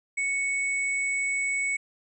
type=tone pair together; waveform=sine; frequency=2217 / 7900 Hz; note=C#7 / B8; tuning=0 / 0 cents; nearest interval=octave + minor seventh; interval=2200 cents; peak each=-25 / -34 dBFS; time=0.17-1.77 s; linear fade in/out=10 ms; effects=none